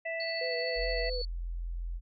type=harmonic tone; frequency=659.3 Hz; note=E5; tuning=in tune; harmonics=1 / 3 / 4; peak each=-35 / -36 / -43 dBFS; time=0.05-1.1 s; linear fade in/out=10 ms
type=tone with tremolo; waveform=sine; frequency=4444 Hz; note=C#8; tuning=4 cents sharp; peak=-35 dBFS; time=0.2-1.25 s; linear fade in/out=2 ms; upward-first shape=triangle; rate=13 Hz; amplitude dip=40%
type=tone with vibrato; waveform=sine; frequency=496.9 Hz; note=B4; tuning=11 cents sharp; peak=-34 dBFS; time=0.41-1.22 s; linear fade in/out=5 ms; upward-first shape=sine; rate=4.6 Hz; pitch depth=35 cents each way
type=tone; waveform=sine; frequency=42.73 Hz; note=F1; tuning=37 cents flat; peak=-33 dBFS; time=0.75-2.01 s; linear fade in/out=50 ms
effects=none